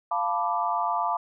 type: chord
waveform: sine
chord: B half-diminished seventh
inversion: second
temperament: equal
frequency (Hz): 698.5 / 880 / 987.8 / 1174.7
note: F5 / A5 / B5 / D6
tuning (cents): 0 / 0 / 0 / 0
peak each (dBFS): -29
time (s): 0.11-1.17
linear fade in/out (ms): 5
effects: none